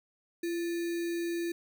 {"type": "tone with sample-and-hold", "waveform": "sine", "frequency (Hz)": 340, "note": "F4", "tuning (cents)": -46, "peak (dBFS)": -30, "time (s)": [0.43, 1.52], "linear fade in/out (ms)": 5, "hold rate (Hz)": 2100, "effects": []}